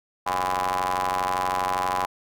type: ring-modulated tone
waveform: sawtooth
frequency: 92.5 Hz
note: F#2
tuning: in tune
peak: -16 dBFS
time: 0.26-2.06 s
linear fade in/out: 10 ms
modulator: 914 Hz
effects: none